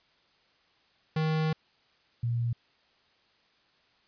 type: tone pair in turn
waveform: square / sine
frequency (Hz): 157.2 / 118.22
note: D#3 / A#2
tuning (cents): +18 / +25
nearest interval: perfect fourth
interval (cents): 493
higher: first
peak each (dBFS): -26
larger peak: neither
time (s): 1.16-1.53 / 2.23-2.53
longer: first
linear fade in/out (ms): 5
effects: white hiss -66 dBFS RMS until 4.07 s + resampled to 11025 Hz